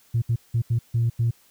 sine tone bursts at uneven times, 116.54 Hz, A#2, in tune, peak -17 dBFS, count 6, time 0.14-0.22 / 0.29-0.36 / 0.54-0.62 / 0.7-0.79 / 0.94-1.1 / 1.19-1.31 s, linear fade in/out 10 ms, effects tanh soft clip ceiling -15 dBFS + white hiss -58 dBFS RMS until 1.5 s

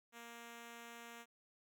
5% pulse tone, 234.2 Hz, A#3, 8 cents sharp, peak -40 dBFS, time 0.12-1.26 s, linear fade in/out 50 ms, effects none

